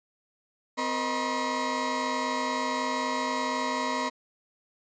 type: tone cluster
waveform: 35% pulse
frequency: 257.1 / 465.4 / 622 / 963 / 1067 Hz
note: C4 / A#4 / D#5 / B5 / C6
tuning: -30 / -3 / -1 / -44 / +34 cents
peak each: -32 / -37 / -34 / -29 / -32 dBFS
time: 0.77-4.1 s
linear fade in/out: 20 ms
effects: resampled to 16000 Hz